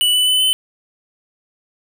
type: tone with pitch steps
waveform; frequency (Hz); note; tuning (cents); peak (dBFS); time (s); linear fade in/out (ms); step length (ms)
square; 2960 / 2986 / 3012 / 3038; F#7 / F#7 / F#7 / F#7; 0 / +15 / +30 / +45; -13; 0.01-0.53; 0; 130
effects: none